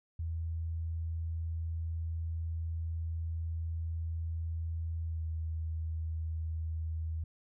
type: tone with pitch glide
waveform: sine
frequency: 82 to 80.41 Hz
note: E2 to E2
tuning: -9 to -42 cents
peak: -33 dBFS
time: 0.19-7.24 s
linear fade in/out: 5 ms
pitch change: -33 cents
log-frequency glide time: 5.06-5.23 s
effects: none